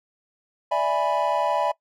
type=chord; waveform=triangle; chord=E dominant seventh; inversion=third; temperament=equal; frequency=587.3 / 659.3 / 830.6 / 987.8 Hz; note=D5 / E5 / G#5 / B5; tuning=0 / 0 / 0 / 0 cents; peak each=-24 dBFS; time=0.71-1.72 s; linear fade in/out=10 ms; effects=noise-tail reverb RT60 0.1 s tail -21 dB re dry